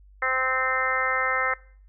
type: harmonic tone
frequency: 260 Hz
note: C4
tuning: 11 cents flat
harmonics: 2 / 3 / 4 / 5 / 6 / 7 / 8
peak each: -32 / -34 / -33 / -27 / -32 / -27 / -29 dBFS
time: 0.22-1.54 s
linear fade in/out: 5 ms
effects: noise-tail reverb RT60 0.5 s tail -22 dB re dry + added 49 Hz sine -49 dBFS peak until 1.88 s